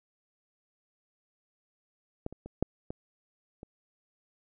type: clicks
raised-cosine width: 2 ms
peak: -20 / -30 / -29 / -12 / -23 / -30 dBFS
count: 6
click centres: 2.264 / 2.326 / 2.46 / 2.626 / 2.905 / 3.631 s
effects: none